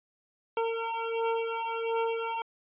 25% pulse beating tone pair, 455.7 / 457.1 Hz, A#4 / A#4, -39 / -34 cents, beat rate 1.4 Hz, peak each -28 dBFS, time 0.57-2.42 s, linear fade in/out 2 ms, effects resampled to 8000 Hz

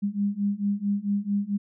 sine beating tone pair, 200 / 204.5 Hz, G3 / G#3, +35 / -26 cents, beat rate 4.5 Hz, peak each -27 / -26 dBFS, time 0.02-1.58 s, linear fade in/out 20 ms, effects none

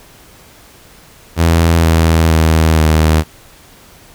sawtooth tone with pitch steps, 83.1 / 81.58 / 80.08 / 78.62 Hz, E2 / E2 / E2 / D#2, +15 / -17 / -50 / +19 cents, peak -4 dBFS, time 1.36-3.24 s, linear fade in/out 50 ms, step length 470 ms, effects pink hiss -42 dBFS RMS until 4.14 s

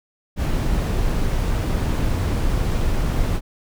brown noise, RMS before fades -20 dBFS, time 0.36-3.41 s, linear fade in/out 50 ms, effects none

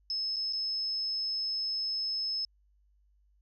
sine tone with dropouts, 5200 Hz, E8, 24 cents flat, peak -30 dBFS, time 0.1-2.45 s, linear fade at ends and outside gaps 1 ms, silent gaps 0.361-0.366 / 0.526-0.532 s, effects added 50 Hz sine -64 dBFS peak until 3.41 s

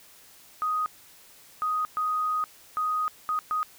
sine tone bursts at uneven times, 1248 Hz, D#6, 5 cents sharp, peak -24 dBFS, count 6, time 0.62-0.86 / 1.62-1.85 / 1.97-2.44 / 2.77-3.08 / 3.29-3.39 / 3.51-3.63 s, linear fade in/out 0 ms, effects white hiss -53 dBFS RMS until 3.78 s

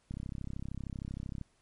click train, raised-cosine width 5 ms, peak -27 dBFS, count 44, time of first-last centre 0.11-1.413 s, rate 33 Hz, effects pink hiss -71 dBFS RMS until 1.61 s + MP3 48 kbps

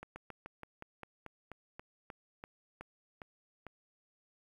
slowing click train, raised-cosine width 0.5 ms, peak -30 dBFS, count 15, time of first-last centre 0.03-3.667 s, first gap 130 ms, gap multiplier 1.1, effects 10-bit

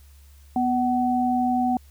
sine tone pair together, 247.1 / 752 Hz, B3 / F#5, +1 / +28 cents, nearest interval octave + perfect fifth, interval 1927 cents, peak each -22 dBFS, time 0.56-1.77 s, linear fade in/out 2 ms, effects added 70 Hz sine -47 dBFS peak until 1.9 s + white hiss -59 dBFS RMS until 1.9 s

